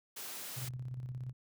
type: high-pass noise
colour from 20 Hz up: white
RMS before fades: -44 dBFS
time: 0.16-0.69 s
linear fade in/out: 10 ms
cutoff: 150 Hz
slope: 12 dB/octave
type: tone with tremolo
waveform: sine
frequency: 126.2 Hz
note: B2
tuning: 38 cents sharp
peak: -37 dBFS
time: 0.56-1.33 s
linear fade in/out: 20 ms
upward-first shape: square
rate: 17 Hz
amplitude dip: 45%
effects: none